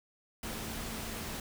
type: tone in noise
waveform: sine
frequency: 223.6 Hz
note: A3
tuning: 28 cents sharp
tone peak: -47 dBFS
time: 0.43-1.4 s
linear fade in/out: 2 ms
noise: pink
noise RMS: -40 dBFS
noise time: 0.43-1.4 s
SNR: -10 dB
effects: none